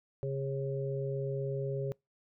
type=harmonic tone; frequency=136.3 Hz; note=C#3; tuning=29 cents flat; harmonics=1 / 3 / 4; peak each=-34 / -37 / -39 dBFS; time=0.23-1.92 s; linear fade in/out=0 ms; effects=noise-tail reverb RT60 0.2 s tail -26 dB re dry